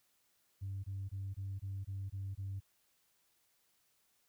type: tone bursts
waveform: sine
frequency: 97.5 Hz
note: G2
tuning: 9 cents flat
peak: -37 dBFS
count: 8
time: 0.61-2.604 s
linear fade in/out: 20 ms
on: 230 ms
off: 22 ms
effects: tanh soft clip ceiling -35 dBFS + white hiss -75 dBFS RMS until 4.28 s